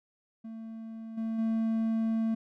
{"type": "tone with level steps", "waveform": "triangle", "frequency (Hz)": 224.1, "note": "A3", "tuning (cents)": 32, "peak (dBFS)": [-37, -28, -24], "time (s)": [0.44, 2.35], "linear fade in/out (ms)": 10, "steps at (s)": [1.17, 1.38], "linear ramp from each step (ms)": 10, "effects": []}